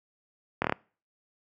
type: slowing click train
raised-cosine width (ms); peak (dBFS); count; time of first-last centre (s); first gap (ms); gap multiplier
0.5; -10; 5; 0.62-0.723; 24; 1.05
effects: noise-tail reverb RT60 0.4 s tail -25 dB re dry + high-pass 100 Hz 12 dB/octave